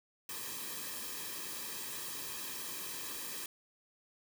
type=noise with comb filter; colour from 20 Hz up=white; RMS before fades=-42 dBFS; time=0.29-3.46 s; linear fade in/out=2 ms; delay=1.4 ms; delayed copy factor=-0.75; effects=none